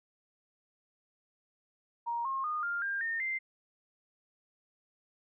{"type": "tone with pitch steps", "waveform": "sine", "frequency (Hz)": [940, 1073.6, 1226.1, 1400.3, 1599.3, 1826.5, 2086], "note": ["A#5", "C6", "D#6", "F6", "G6", "A#6", "C7"], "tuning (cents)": [14, 44, -26, 4, 34, -36, -6], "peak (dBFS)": -31, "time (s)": [2.06, 3.39], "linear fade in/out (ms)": 20, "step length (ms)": 190, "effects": []}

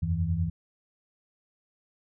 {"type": "tone cluster", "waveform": "sine", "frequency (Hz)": [82.8, 92.9, 164.4], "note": ["E2", "F#2", "E3"], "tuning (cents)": [8, 7, -4], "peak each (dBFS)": -29, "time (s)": [0.02, 0.5], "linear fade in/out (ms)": 10, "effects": []}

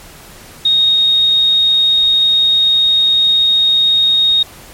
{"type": "tone", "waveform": "sine", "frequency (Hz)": 3729, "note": "A#7", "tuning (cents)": 0, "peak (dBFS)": -8, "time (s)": [0.65, 4.43], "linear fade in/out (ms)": 5, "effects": ["pink hiss -37 dBFS RMS until 4.73 s", "MP3 64 kbps"]}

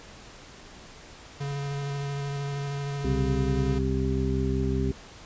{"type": "tone with vibrato", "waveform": "square", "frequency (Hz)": 141, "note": "C#3", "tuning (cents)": 30, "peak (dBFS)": -30, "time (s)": [1.4, 3.79], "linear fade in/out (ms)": 10, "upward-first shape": "square", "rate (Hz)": 13, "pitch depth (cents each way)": 11}
{"type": "harmonic tone", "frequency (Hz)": 65.41, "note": "C2", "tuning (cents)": 0, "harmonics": [1, 2, 3, 4, 6], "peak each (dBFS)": [-28, -29, -32, -31, -31], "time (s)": [3.04, 4.92], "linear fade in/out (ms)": 5}
{"effects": ["pink hiss -47 dBFS RMS until 5.25 s", "resampled to 16000 Hz"]}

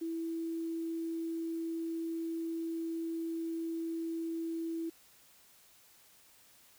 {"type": "tone with quantisation", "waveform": "sine", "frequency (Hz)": 329.6, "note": "E4", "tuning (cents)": 0, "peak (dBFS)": -34, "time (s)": [0.01, 4.9], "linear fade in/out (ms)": 10, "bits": 10, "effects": ["white hiss -62 dBFS RMS until 6.78 s"]}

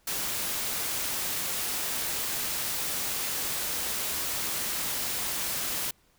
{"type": "noise", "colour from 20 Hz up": "white", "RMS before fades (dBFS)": -31, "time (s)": [0.07, 5.91], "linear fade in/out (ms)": 5, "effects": ["pink hiss -65 dBFS RMS until 6.18 s"]}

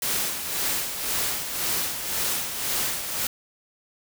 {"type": "noise with tremolo", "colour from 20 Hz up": "white", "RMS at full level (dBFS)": -25, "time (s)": [0.02, 3.27], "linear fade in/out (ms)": 2, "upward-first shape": "sine", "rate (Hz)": 1.9, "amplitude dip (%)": 55, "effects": []}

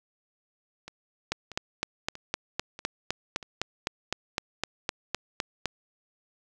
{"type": "two click trains", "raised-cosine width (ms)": 0.2, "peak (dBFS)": [-24, -10], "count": [5, 18], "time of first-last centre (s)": [[0.88, 3.428], [1.32, 5.657]], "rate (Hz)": [1.57, 3.92], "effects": []}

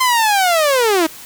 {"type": "linear sweep", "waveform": "sawtooth", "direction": "down", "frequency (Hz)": [1046.5, 306.3], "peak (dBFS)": -8, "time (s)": [0, 1.07], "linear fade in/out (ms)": 10, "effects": ["white hiss -36 dBFS RMS until 1.25 s"]}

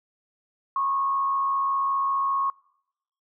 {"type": "tone with frequency modulation", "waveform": "sine", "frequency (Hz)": 1094, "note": "C#6", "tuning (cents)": -23, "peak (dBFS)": -22, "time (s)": [0.76, 2.5], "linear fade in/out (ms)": 2, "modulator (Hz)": 85.2, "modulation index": 0.45, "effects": ["noise-tail reverb RT60 0.8 s tail -25 dB re dry"]}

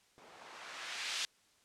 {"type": "noise with low-pass filter sweep", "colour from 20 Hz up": "violet", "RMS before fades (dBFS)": -43, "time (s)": [0.18, 1.25], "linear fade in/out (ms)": 0, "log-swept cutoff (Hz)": [500, 3700], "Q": 0.84, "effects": ["white hiss -69 dBFS RMS until 1.64 s", "low-pass 8000 Hz 12 dB/octave"]}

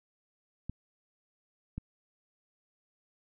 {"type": "clicks", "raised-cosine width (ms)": 5, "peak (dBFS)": -24, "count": 2, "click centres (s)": [0.696, 1.78], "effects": []}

